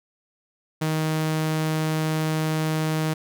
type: tone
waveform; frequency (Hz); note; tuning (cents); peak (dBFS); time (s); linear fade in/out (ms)
sawtooth; 157; D#3; +16; -18; 0.81-3.14; 10
effects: none